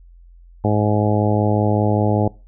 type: harmonic tone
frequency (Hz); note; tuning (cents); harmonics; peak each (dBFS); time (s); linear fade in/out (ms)
105.2; G#2; +23; 1 / 2 / 3 / 4 / 5 / 6 / 7 / 8; -18 / -21 / -23 / -24 / -25 / -26 / -26 / -27; 0.64-2.28; 5
effects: noise-tail reverb RT60 0.3 s tail -22 dB re dry + added 43 Hz sine -42 dBFS peak until 2.47 s